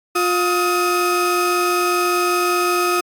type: tone pair together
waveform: 35% pulse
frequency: 354.4 / 1263 Hz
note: F4 / D#6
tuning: +25 / +26 cents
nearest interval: octave + minor seventh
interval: 2201 cents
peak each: -17 dBFS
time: 0.15-3.01 s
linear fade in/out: 10 ms
effects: AAC 64 kbps